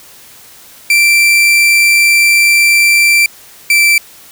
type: tone pair in turn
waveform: 40% pulse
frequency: 2349 / 2337 Hz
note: D7 / D7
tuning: 0 / -9 cents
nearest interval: unison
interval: 9 cents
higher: first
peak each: -5 dBFS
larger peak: neither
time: 0.9-3.26 / 3.7-3.98 s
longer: first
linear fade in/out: 2 ms
effects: white hiss -38 dBFS RMS until 4.31 s